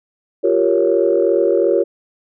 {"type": "chord", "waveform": "sine", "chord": "G half-diminished seventh", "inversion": "third", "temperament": "equal", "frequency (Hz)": [349.2, 392, 466.2, 554.4], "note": ["F4", "G4", "Bb4", "Db5"], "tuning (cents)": [0, 0, 0, 0], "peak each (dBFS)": -17, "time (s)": [0.43, 1.84], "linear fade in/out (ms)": 20, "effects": ["tanh soft clip ceiling -2 dBFS"]}